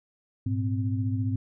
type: tone cluster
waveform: sine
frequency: 104.1 / 118.8 / 259.7 Hz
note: G#2 / A#2 / C4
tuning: +5 / +33 / -13 cents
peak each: -26 / -34 / -31 dBFS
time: 0.46-1.36 s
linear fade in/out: 5 ms
effects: none